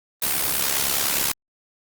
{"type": "noise with amplitude modulation", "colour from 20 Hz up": "white", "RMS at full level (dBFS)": -19, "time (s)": [0.22, 1.32], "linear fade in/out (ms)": 5, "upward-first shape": "sine", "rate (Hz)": 69.7, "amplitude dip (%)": 75, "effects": ["Opus 32 kbps"]}